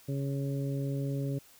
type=harmonic tone; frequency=138.59 Hz; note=C#3; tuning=in tune; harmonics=1 / 2 / 3 / 4; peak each=-31 / -37 / -41 / -43 dBFS; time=0.08-1.39 s; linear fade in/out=10 ms; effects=white hiss -58 dBFS RMS until 1.59 s